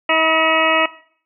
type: harmonic tone with a mistuned harmonic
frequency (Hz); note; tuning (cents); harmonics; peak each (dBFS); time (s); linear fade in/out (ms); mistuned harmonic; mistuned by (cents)
320; D#4; +49; 1 / 2 / 3 / 4 / 6 / 7 / 8 / 9; -25 / -19 / -21 / -20 / -20 / -23 / -21 / -22; 0.09-0.86; 5; 3; +17
effects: noise-tail reverb RT60 0.5 s tail -17 dB re dry